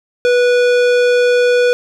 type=tone with tanh clipping; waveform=sine; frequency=490 Hz; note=B4; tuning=14 cents flat; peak=-11 dBFS; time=0.25-1.73 s; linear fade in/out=0 ms; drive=18 dB; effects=none